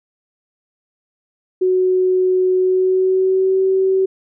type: tone with pitch glide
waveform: sine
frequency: 370 to 380.8 Hz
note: F#4 to F#4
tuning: 0 to +50 cents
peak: -12 dBFS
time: 1.61-4.06 s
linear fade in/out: 10 ms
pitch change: +50 cents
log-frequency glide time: 2.56-3.61 s
effects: none